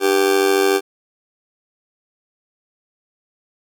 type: tone with amplitude modulation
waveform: 40% pulse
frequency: 392 Hz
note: G4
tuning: in tune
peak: -9 dBFS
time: 0-0.81 s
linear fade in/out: 50 ms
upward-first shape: sine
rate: 93.6 Hz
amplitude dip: 80%
effects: none